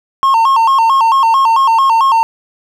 triangle tone with vibrato, 990 Hz, B5, 4 cents sharp, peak -5 dBFS, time 0.23-2.23 s, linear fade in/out 0 ms, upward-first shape square, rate 4.5 Hz, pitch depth 150 cents each way, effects none

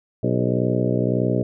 harmonic tone with a mistuned harmonic, 61.74 Hz, B1, in tune, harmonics 2 / 3 / 4 / 5 / 6 / 7 / 8 / 9 / 10, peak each -23 / -25 / -26 / -27 / -28 / -28 / -29 / -30 / -30 dBFS, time 0.23-1.43 s, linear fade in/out 5 ms, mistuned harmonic 7, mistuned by -54 cents, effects none

